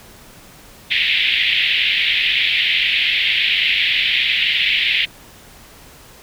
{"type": "band-pass noise", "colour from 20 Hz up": "white", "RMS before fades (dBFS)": -17, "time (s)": [0.9, 5.06], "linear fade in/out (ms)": 20, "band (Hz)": [2000, 3500], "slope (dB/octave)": 48, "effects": ["pink hiss -43 dBFS RMS until 6.22 s"]}